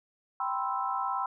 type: chord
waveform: sine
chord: C major seventh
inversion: second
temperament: equal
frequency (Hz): 784 / 987.8 / 1046.5 / 1318.5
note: G5 / B5 / C6 / E6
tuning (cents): 0 / 0 / 0 / 0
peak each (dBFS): -34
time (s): 0.4-1.26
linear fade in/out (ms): 2
effects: none